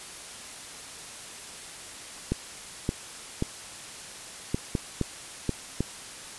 clicks, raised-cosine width 3 ms, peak -12 dBFS, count 8, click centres 2.32 / 2.891 / 3.424 / 4.545 / 4.752 / 5.013 / 5.493 / 5.806 s, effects white hiss -42 dBFS RMS until 6.38 s + resampled to 24000 Hz

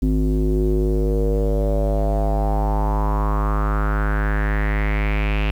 square tone with low-pass filter sweep, 51.91 Hz, G#1, in tune, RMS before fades -19 dBFS, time 0.02-5.51 s, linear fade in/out 5 ms, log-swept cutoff 280 to 2700 Hz, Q 5.1, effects 8-bit

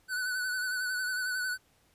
square tone with vibrato, 1496 Hz, F#6, 19 cents sharp, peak -31 dBFS, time 0.08-1.58 s, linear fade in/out 50 ms, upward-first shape sine, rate 11 Hz, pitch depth 39 cents each way, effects pink hiss -67 dBFS RMS until 1.94 s + resampled to 32000 Hz

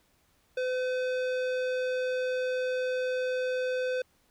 square tone with low-pass filter, 508 Hz, B4, 49 cents sharp, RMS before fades -30 dBFS, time 0.57-4.02 s, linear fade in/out 5 ms, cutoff 3800 Hz, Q 0.64, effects pink hiss -68 dBFS RMS until 4.3 s

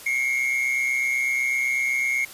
triangle tone pair together, 2155 / 2283 Hz, C#7 / D7, -49 / -50 cents, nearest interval minor second, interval 99 cents, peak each -20 / -27 dBFS, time 0.06-2.25 s, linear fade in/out 5 ms, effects white hiss -42 dBFS RMS until 2.33 s + resampled to 32000 Hz

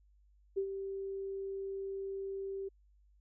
sine tone with ADSR envelope, 390 Hz, G4, 9 cents flat, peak -29 dBFS, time 0.56-2.69 s, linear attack 19 ms, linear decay 80 ms, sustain -8 dB, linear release 13 ms, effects added 50 Hz sine -63 dBFS peak until 3.2 s

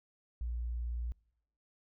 sine tone, 59.1 Hz, A#1, 24 cents sharp, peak -34 dBFS, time 0.41-1.12 s, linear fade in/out 0 ms, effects noise-tail reverb RT60 0.8 s tail -25 dB re dry

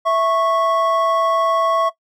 triangle tone pair together, 659.3 / 1103.1 Hz, E5 / C#6, 0 / -9 cents, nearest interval major sixth, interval 891 cents, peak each -15 dBFS, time 0.05-1.9 s, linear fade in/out 20 ms, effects noise-tail reverb RT60 0.1 s tail -17 dB re dry

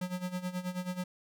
square tone with tremolo, 181.3 Hz, F#3, 35 cents flat, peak -32 dBFS, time 0.01-1.04 s, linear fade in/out 5 ms, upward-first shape sine, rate 9.3 Hz, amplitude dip 80%, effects none

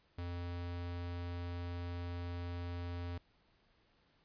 square tone, 87.31 Hz, F2, in tune, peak -40 dBFS, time 0.18-3.18 s, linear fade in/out 5 ms, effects pink hiss -72 dBFS RMS until 4.24 s + resampled to 11025 Hz

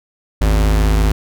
square tone pair together, 52.52 / 82.41 Hz, G#1 / E2, +20 / 0 cents, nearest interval minor sixth, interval 780 cents, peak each -12 / -22 dBFS, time 0.41-1.12 s, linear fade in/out 5 ms, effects none

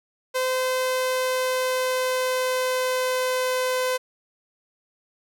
sawtooth tone with pitch glide, 514 to 509.9 Hz, C5 to C5, -31 to -45 cents, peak -18 dBFS, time 0.34-3.98 s, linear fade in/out 20 ms, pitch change -14 cents, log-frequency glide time 0.5-3.58 s, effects none

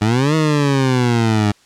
20% pulse exponential two-way sweep, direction up then down, 102.3 to 159.5 to 102.3 Hz, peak -8 dBFS, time 0.01-1.52 s, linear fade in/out 10 ms, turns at 0.35 s, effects white hiss -52 dBFS RMS until 1.65 s + low-pass 7000 Hz 12 dB/octave

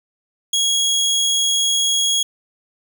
25% pulse tone, 3314 Hz, G#7, 4 cents flat, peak -12 dBFS, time 0.53-2.23 s, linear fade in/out 5 ms, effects none

